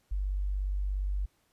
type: tone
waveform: sine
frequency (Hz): 48.55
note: G1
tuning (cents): -16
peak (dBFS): -28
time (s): 0.11-1.26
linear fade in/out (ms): 10
effects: pink hiss -71 dBFS RMS until 1.52 s + resampled to 32000 Hz